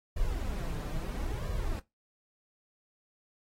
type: noise with flanger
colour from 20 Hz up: brown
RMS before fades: -33 dBFS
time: 0.16-1.8 s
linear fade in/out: 10 ms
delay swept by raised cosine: 1.7 to 6.8 ms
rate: 0.75 Hz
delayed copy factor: +0.7
effects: noise-tail reverb RT60 0.2 s tail -20 dB re dry + AAC 48 kbps